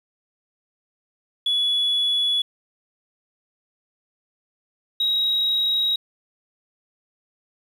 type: tone pair in turn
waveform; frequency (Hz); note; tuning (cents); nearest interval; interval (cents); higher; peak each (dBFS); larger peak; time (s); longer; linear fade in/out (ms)
sine; 3400 / 3816; G#7 / A#7; +40 / +40; major second; 200; second; -17; neither; 1.46-2.42 / 5-5.96; neither; 5
effects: tanh soft clip ceiling -15 dBFS + 8-bit